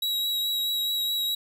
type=tone with vibrato; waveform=45% pulse; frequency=3861 Hz; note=B7; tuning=40 cents flat; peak=-24 dBFS; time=0.02-1.35 s; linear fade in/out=5 ms; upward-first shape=sine; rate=4.7 Hz; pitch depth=15 cents each way; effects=none